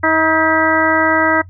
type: harmonic tone with a mistuned harmonic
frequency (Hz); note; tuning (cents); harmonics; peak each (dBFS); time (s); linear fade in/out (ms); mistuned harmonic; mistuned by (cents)
318.4; D#4; +40; 1 / 2 / 3 / 4 / 5 / 6; -18 / -18 / -18 / -18 / -18 / -18; 0.03-1.42; 10; 6; +40
effects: noise-tail reverb RT60 0.1 s tail -21 dB re dry + added 91 Hz sine -34 dBFS peak until 1.49 s